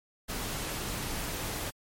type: noise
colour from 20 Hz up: pink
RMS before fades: -35 dBFS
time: 0.28-1.71 s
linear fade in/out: 20 ms
effects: MP3 64 kbps